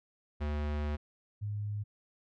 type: tone pair in turn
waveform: square / sine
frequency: 74.2 / 103.82 Hz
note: D2 / G#2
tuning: +18 / 0 cents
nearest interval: tritone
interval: 582 cents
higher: second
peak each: -32 / -33 dBFS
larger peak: first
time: 0.4-0.97 / 1.41-1.84 s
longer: first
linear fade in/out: 20 ms
effects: low-pass 3000 Hz 12 dB/octave